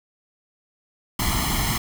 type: noise with comb filter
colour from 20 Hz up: pink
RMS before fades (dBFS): -23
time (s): 1.19-1.78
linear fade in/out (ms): 5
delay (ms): 0.96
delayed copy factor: +0.9
effects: none